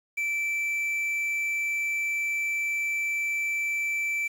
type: tone with quantisation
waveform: triangle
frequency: 2329 Hz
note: D7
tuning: 15 cents flat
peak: -24 dBFS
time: 0.17-4.28 s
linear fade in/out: 10 ms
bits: 8
effects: none